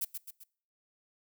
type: noise with echo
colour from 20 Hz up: violet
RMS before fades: -32 dBFS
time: 0.01-0.05 s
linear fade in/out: 10 ms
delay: 130 ms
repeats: 3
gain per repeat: -6 dB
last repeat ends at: 0.44 s
effects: noise-tail reverb RT60 0.5 s tail -23 dB re dry